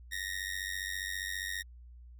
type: tone with amplitude modulation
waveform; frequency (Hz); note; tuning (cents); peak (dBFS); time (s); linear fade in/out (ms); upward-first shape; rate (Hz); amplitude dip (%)
sawtooth; 1864.7; A#6; 0; -28; 0.11-1.63; 20; sine; 94.9; 90
effects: added 60 Hz sine -49 dBFS peak until 2.19 s